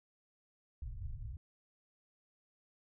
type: low-pass noise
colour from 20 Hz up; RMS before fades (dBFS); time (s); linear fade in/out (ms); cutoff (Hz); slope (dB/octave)
white; -43; 0.82-1.37; 2; 110; 48
effects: none